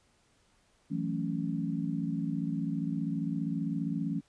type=chord; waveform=sine; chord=F# minor seventh; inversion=third; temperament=equal; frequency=164.81 / 185 / 220 / 277.2 Hz; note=E3 / F#3 / A3 / C#4; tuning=0 / 0 / 0 / 0 cents; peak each=-34 / -37 / -36 / -35 dBFS; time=0.9-4.21 s; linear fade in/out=20 ms; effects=pink hiss -68 dBFS RMS until 4.28 s + resampled to 22050 Hz